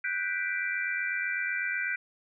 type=chord; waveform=sine; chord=G major seventh; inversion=third; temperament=equal; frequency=1480 / 1568 / 1975.5 / 2349 Hz; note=F#6 / G6 / B6 / D7; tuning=0 / 0 / 0 / 0 cents; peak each=-34 dBFS; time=0.04-1.96 s; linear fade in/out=5 ms; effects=none